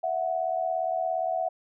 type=tone pair together; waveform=sine; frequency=659.3 / 736.6 Hz; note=E5 / F#5; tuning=0 / -8 cents; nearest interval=major second; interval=192 cents; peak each=-28 dBFS; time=0.03-1.49 s; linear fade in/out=10 ms; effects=none